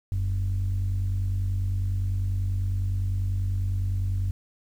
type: tone pair together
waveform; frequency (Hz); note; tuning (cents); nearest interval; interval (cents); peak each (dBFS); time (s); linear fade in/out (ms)
sine; 44.49 / 94.5; F1 / F#2; +33 / +37; octave + minor second; 1304; -27 / -23; 0.12-4.31; 0
effects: tanh soft clip ceiling -20 dBFS + 9-bit